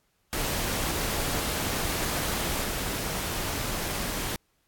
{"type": "noise with level steps", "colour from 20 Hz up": "pink", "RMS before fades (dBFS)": [-29, -31], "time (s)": [0.33, 4.36], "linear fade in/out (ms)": 0, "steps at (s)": 2.64, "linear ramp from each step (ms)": 10, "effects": ["pink hiss -71 dBFS RMS until 4.67 s", "AAC 64 kbps"]}